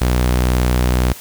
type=tone; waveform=sawtooth; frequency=61.9 Hz; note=B1; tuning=5 cents sharp; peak=-9 dBFS; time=0.01-1.13 s; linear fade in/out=5 ms; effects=white hiss -36 dBFS RMS until 1.2 s